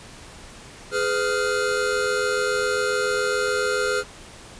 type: tone cluster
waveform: square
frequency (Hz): 416.9 / 504 / 1397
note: G#4 / B4 / F6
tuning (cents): +7 / +35 / 0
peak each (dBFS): -26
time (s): 0.91-4.04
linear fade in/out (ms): 50
effects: pink hiss -43 dBFS RMS until 4.59 s + resampled to 22050 Hz